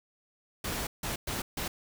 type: noise bursts at uneven times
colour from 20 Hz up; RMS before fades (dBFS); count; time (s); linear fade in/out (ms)
pink; -34; 4; 0.64-0.87 / 1.03-1.16 / 1.27-1.42 / 1.57-1.68; 5
effects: none